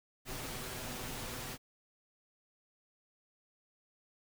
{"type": "noise with comb filter", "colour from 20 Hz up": "pink", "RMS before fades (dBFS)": -42, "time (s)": [0.25, 1.58], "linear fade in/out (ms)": 50, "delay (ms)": 7.9, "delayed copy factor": 0.55, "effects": []}